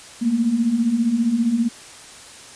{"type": "beating tone pair", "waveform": "sine", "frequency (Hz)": [220.4, 235.4], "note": ["A3", "A#3"], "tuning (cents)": [3, 17], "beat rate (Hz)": 15, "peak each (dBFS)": [-23, -17], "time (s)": [0.21, 1.69], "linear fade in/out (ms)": 20, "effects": ["white hiss -41 dBFS RMS until 2.55 s", "resampled to 22050 Hz"]}